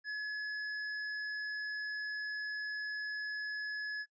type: tone with hard clipping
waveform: triangle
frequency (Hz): 1700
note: G#6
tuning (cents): +40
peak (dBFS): -38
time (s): 0.04-4.06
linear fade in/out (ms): 50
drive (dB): 15
effects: noise-tail reverb RT60 0.1 s tail -26 dB re dry + resampled to 16000 Hz